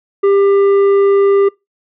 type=tone with tanh clipping; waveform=sine; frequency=397.4 Hz; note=G4; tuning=24 cents sharp; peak=-9 dBFS; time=0.23-1.49 s; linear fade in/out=10 ms; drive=8 dB; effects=noise-tail reverb RT60 0.2 s tail -24 dB re dry